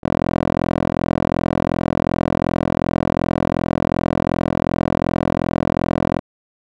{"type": "tone with band-pass filter", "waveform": "10% pulse", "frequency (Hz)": 42.7, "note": "F1", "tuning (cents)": -38, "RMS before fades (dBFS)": -19, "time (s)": [0.03, 6.2], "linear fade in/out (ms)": 20, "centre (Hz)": 480, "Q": 0.88, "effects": []}